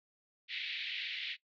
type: band-pass noise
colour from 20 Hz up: pink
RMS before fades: -40 dBFS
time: 0.48-1.37 s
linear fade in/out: 50 ms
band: 2000 to 4000 Hz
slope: 48 dB/octave
effects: noise-tail reverb RT60 0.1 s tail -19 dB re dry